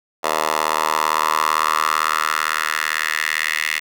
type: tone with high-pass filter sweep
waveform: 10% pulse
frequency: 77.78 Hz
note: D#2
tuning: in tune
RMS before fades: -20 dBFS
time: 0.23-3.8 s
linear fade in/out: 20 ms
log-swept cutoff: 740 to 2100 Hz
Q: 3.5
effects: none